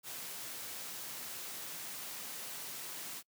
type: high-pass noise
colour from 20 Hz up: white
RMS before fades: -44 dBFS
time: 0.03-3.23 s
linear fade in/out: 50 ms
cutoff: 110 Hz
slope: 24 dB/octave
effects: noise-tail reverb RT60 0.1 s tail -26 dB re dry